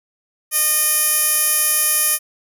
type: tone with band-pass filter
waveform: 15% pulse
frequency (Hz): 611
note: D#5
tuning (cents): -32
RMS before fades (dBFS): -17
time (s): 0.51-2.19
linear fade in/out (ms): 50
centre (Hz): 12000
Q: 3
effects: none